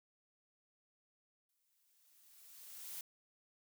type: noise with exponential growth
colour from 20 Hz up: blue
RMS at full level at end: -45 dBFS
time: 1.49-3.01 s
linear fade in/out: 2 ms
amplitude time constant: 330 ms
effects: none